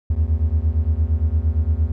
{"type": "beating tone pair", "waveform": "triangle", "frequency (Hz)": [74.1, 82.8], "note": ["D2", "E2"], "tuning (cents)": [16, 8], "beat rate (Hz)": 8.7, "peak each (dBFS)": -17, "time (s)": [0.1, 1.92], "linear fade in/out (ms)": 5, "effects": []}